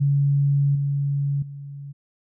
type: tone with level steps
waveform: sine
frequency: 141.1 Hz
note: C#3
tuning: 31 cents sharp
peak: -16 / -20 / -33 dBFS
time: 0-1.93 s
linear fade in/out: 20 ms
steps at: 0.75 / 1.42 s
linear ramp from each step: 5 ms
effects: none